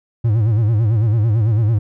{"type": "tone with vibrato", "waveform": "triangle", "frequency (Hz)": 110, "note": "A2", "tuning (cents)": 0, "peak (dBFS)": -10, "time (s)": [0.24, 1.79], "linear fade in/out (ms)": 10, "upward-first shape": "sine", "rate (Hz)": 9, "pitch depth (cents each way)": 130, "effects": []}